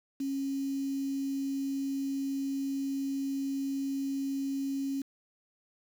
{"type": "tone with quantisation", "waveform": "sine", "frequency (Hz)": 273.5, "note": "C#4", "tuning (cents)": -23, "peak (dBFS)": -30, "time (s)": [0.2, 5.02], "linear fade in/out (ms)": 5, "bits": 8, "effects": []}